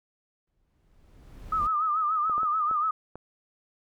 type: noise with exponential growth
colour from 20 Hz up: brown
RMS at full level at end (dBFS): -36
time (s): 0.47-1.67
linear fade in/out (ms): 5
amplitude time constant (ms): 260
type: tone with vibrato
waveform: sine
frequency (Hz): 1244.5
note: D#6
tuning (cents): 0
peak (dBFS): -23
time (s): 1.52-2.91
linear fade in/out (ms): 5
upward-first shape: sine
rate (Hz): 6.9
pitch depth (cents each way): 85
type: clicks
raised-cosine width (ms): 1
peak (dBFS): -26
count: 5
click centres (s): 2.297 / 2.38 / 2.432 / 2.712 / 3.156
effects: none